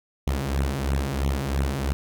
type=beating tone pair; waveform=sawtooth; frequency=67 / 70 Hz; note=C2 / C#2; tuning=+42 / +18 cents; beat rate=3 Hz; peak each=-22 dBFS; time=0.27-1.93 s; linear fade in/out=0 ms; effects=none